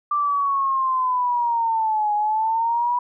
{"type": "linear two-way sweep", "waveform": "sine", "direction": "down then up", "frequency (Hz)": [1181, 830.6, 981], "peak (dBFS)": -18, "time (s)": [0.11, 2.99], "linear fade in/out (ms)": 5, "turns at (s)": 2.14, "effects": []}